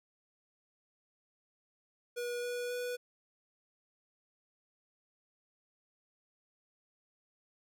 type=tone with pitch steps; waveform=square; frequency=483.3 / 487.2 / 491.2 Hz; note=B4 / B4 / B4; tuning=-38 / -24 / -9 cents; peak=-36 dBFS; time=2.16-2.97 s; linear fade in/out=20 ms; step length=270 ms; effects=none